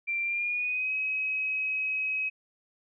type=tone with pitch glide; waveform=sine; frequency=2361 to 2545 Hz; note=D7 to D#7; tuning=+9 to +39 cents; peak=-27 dBFS; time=0.07-2.3 s; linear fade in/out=20 ms; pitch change=+130 cents; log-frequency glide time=0.22-0.93 s; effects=none